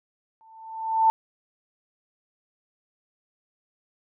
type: tone with exponential growth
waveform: sine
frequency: 891 Hz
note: A5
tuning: 22 cents sharp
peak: -13 dBFS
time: 0.41-1.1 s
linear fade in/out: 0 ms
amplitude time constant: 150 ms
effects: none